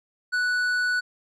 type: tone with tanh clipping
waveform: sine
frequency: 1480 Hz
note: F#6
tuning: in tune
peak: -23 dBFS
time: 0.32-1.01 s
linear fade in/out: 20 ms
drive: 9 dB
effects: none